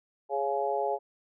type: harmonic tone with a mistuned harmonic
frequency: 138.59 Hz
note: C#3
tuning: in tune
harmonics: 3 / 4 / 5 / 6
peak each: -32 / -32 / -32 / -32 dBFS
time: 0.29-0.99 s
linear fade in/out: 50 ms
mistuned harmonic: 6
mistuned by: +21 cents
effects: none